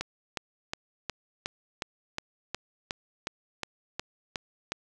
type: click train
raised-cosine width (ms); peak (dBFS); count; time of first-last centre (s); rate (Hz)
0.2; -14; 14; 0.01-4.72; 2.76
effects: none